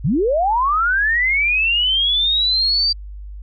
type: linear sweep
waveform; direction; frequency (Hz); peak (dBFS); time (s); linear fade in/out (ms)
sine; up; 109.7 to 4699; -14; 0.04-2.93; 10
effects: added 50 Hz sine -30 dBFS peak until 3.42 s